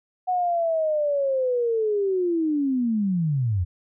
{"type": "linear sweep", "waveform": "sine", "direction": "down", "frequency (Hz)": [740, 82.41], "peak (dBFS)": -20, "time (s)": [0.27, 3.65], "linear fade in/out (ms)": 20, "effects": []}